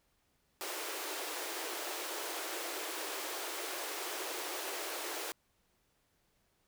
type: high-pass noise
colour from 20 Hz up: pink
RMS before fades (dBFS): -40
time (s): 0.61-5.32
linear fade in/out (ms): 0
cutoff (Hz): 310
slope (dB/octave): 96
effects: pink hiss -75 dBFS RMS until 6.67 s